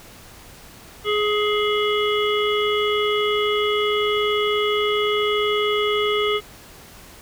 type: harmonic tone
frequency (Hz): 419.6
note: G#4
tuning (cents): +18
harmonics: 1 / 3 / 5 / 7 / 8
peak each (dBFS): -20 / -25 / -27 / -28 / -29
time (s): 1.04-6.41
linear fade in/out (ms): 50
effects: pink hiss -44 dBFS RMS until 7.21 s